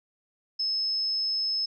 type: tone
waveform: sine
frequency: 5200 Hz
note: E8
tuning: 24 cents flat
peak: -25 dBFS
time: 0.59-1.66 s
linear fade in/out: 10 ms
effects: none